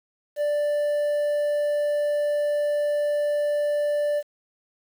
triangle tone, 588 Hz, D5, 2 cents sharp, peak -19 dBFS, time 0.36-4.23 s, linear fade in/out 50 ms, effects 8-bit

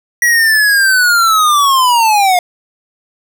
square linear sweep, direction down, 1931 to 703 Hz, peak -8 dBFS, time 0.22-2.39 s, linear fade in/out 2 ms, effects none

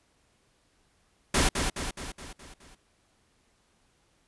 pink noise with echo, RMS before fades -23 dBFS, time 1.34-1.49 s, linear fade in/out 5 ms, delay 210 ms, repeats 6, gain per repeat -5 dB, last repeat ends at 2.75 s, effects pink hiss -68 dBFS RMS until 4.27 s + resampled to 24000 Hz

